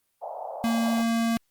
pink band-pass noise, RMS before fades -36 dBFS, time 0.21-1.03 s, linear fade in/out 20 ms, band 590 to 860 Hz, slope 48 dB/octave
square tone, 229.5 Hz, A#3, 27 cents flat, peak -23 dBFS, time 0.64-1.37 s, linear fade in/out 0 ms
effects white hiss -73 dBFS RMS until 1.5 s + Opus 32 kbps

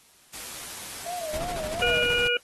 white noise, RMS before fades -38 dBFS, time 0.33-1.38 s, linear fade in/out 10 ms
sine tone with vibrato, 662 Hz, E5, 7 cents sharp, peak -31 dBFS, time 1.06-2.03 s, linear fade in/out 5 ms, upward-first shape sine, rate 2.9 Hz, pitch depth 140 cents each way
pink noise with tremolo, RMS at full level -34 dBFS, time 1.33-2.28 s, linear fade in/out 10 ms, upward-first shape square, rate 13 Hz, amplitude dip 40%
harmonic tone, 482.3 Hz, B4, 41 cents flat, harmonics 1 / 3 / 5 / 6, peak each -27 / -27 / -27 / -27 dBFS, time 1.82-2.37 s, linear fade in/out 2 ms
effects white hiss -57 dBFS RMS until 2.43 s + AAC 32 kbps

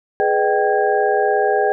sine tone cluster, 418.6 / 495.7 / 611 / 775 / 1639 Hz, G#4 / B4 / D#5 / G5 / G#6, +14 / +6 / -32 / -20 / -23 cents, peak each -18 / -22 / -22 / -18 / -25 dBFS, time 0.2-1.72 s, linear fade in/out 0 ms, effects none

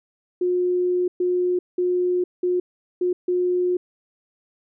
sine tone bursts at uneven times, 359.4 Hz, F4, 50 cents sharp, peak -18 dBFS, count 6, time 0.41-1.08 / 1.2-1.59 / 1.78-2.24 / 2.43-2.6 / 3.01-3.13 / 3.28-3.77 s, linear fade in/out 5 ms, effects none

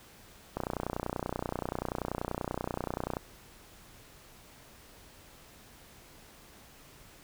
click train, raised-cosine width 1 ms, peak -18 dBFS, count 80, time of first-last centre 0.57-3.169 s, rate 30.4 Hz, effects pink hiss -55 dBFS RMS until 7.23 s

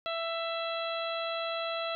harmonic tone, 664 Hz, E5, 12 cents sharp, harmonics 1 / 2 / 3 / 4 / 5 / 6, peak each -34 / -37 / -45 / -41 / -41 / -42 dBFS, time 0.06-1.95 s, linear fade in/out 0 ms, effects none

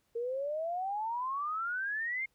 sine exponential sweep, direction up, 457.1 to 2156 Hz, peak -32 dBFS, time 0.15-2.26 s, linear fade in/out 10 ms, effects pink hiss -75 dBFS RMS until 2.34 s

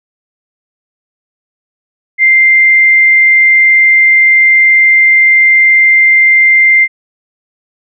sine tone, 2093 Hz, C7, in tune, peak -3 dBFS, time 2.18-6.88 s, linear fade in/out 50 ms, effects none

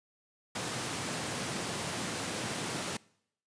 pink high-pass noise, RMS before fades -36 dBFS, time 0.55-2.97 s, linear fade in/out 5 ms, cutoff 110 Hz, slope 24 dB/octave, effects noise-tail reverb RT60 0.7 s tail -23 dB re dry + resampled to 22050 Hz

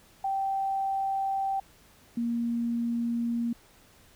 sine tone pair in turn, 779 / 234.8 Hz, G5 / A#3, -11 / +13 cents, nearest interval octave + major sixth, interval 2076 cents, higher first, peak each -26 dBFS, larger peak neither, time 0.24-1.6 / 2.17-3.53 s, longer neither, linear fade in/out 5 ms, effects pink hiss -58 dBFS RMS until 4.15 s

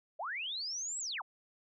sine linear two-way sweep, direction up then down, 553 to 7902 to 604 Hz, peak -36 dBFS, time 0.19-1.22 s, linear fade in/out 10 ms, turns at 0.99 s, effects none

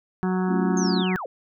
harmonic tone, 185 Hz, F#3, in tune, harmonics 1 / 2 / 4 / 5 / 6 / 7 / 8 / 9, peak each -22 / -28 / -34 / -36 / -38 / -39 / -40 / -41 dBFS, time 0.23-1.16 s, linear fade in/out 0 ms
sine chord, A augmented, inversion none, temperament just, 220 / 275 / 343.8 Hz, A3 / C#4 / E#4, 0 / -14 / -27 cents, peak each -27 / -28 / -29 dBFS, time 0.47-1.05 s, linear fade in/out 50 ms
sine linear sweep, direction down, 6530 to 440 Hz, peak -29 dBFS, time 0.77-1.26 s, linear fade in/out 2 ms
effects none

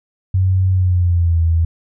sine tone with pitch glide, 93.7 to 82.52 Hz, F#2 to E2, +22 to +2 cents, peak -11 dBFS, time 0.34-1.65 s, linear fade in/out 5 ms, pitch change -220 cents, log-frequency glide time 0.72-1.41 s, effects none

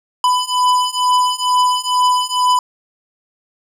square beating tone pair, 997 / 999.2 Hz, B5 / B5, +16 / +20 cents, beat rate 2.2 Hz, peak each -17 / -16 dBFS, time 0.24-2.59 s, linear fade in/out 2 ms, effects low-pass 10000 Hz 12 dB/octave

